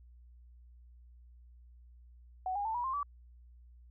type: tone with pitch steps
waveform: sine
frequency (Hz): 746 / 813.5 / 887.1 / 967.4 / 1055 / 1150.5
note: F#5 / G#5 / A5 / B5 / C6 / D6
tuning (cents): +14 / -36 / +14 / -36 / +14 / -36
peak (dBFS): -32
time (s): 2.46-3.03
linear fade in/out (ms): 2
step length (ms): 95
effects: added 60 Hz sine -54 dBFS peak until 3.9 s